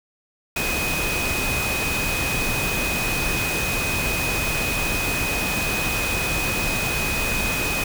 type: tone in noise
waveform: sine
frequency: 2506 Hz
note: D#7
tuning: 12 cents sharp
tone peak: -25 dBFS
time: 0.56-7.84 s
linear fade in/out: 5 ms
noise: pink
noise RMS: -25 dBFS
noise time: 0.56-7.84 s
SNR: -3 dB
effects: none